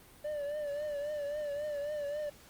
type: tone with vibrato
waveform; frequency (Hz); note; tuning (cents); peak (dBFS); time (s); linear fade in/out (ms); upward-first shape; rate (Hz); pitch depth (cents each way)
triangle; 587.3; D5; 0; -32; 0.24-2.3; 10; triangle; 3.7; 69
effects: pink hiss -57 dBFS RMS until 2.49 s + Opus 32 kbps